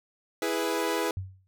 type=chord; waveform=sawtooth; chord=E major; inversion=none; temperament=equal; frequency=329.6 / 415.3 / 493.9 Hz; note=E4 / G#4 / B4; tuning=0 / 0 / 0 cents; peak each=-27 dBFS; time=0.42-1.11 s; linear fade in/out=2 ms
type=tone with exponential decay; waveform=sine; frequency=94.5 Hz; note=F#2; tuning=37 cents sharp; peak=-27 dBFS; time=1.17-1.47 s; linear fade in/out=0 ms; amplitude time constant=64 ms
effects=none